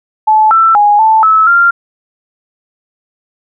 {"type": "tone with pitch steps", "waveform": "sine", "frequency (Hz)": [865, 1333, 827, 880, 1301, 1389], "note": ["A5", "E6", "G#5", "A5", "E6", "F6"], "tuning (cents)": [-30, 19, -8, 0, -23, -10], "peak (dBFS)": -4, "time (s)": [0.27, 1.71], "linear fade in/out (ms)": 10, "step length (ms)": 240, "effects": []}